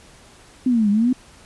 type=exponential two-way sweep; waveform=sine; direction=down then up; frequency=261.2 to 199.5 to 261.2 Hz; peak=-14 dBFS; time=0.66-1.13 s; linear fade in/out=5 ms; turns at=0.9 s; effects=pink hiss -48 dBFS RMS until 1.45 s + resampled to 24000 Hz